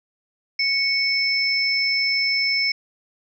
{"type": "tone pair together", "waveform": "sine", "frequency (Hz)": [2217, 5280], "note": ["C#7", "E8"], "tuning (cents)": [0, 2], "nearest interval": "octave + minor third", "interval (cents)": 1502, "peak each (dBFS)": -21, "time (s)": [0.59, 2.72], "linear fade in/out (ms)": 5, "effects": []}